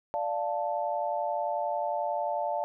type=chord; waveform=sine; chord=D minor; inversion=none; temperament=equal; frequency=587.3 / 698.5 / 880 Hz; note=D5 / F5 / A5; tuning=0 / 0 / 0 cents; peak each=-32 dBFS; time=0.14-2.64 s; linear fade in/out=0 ms; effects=none